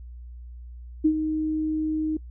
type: tone with ADSR envelope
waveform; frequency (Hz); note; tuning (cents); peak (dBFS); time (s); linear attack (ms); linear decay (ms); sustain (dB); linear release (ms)
sine; 311.1; D#4; 0; -14; 1.04-2.17; 14; 75; -9; 4
effects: noise-tail reverb RT60 0.1 s tail -25 dB re dry + added 60 Hz sine -38 dBFS peak until 2.3 s